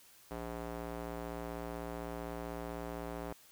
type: tone with band-pass filter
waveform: square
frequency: 57.9 Hz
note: A#1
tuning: 11 cents flat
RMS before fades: -42 dBFS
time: 0.31-3.33 s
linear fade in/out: 0 ms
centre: 630 Hz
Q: 0.83
effects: white hiss -61 dBFS RMS until 3.51 s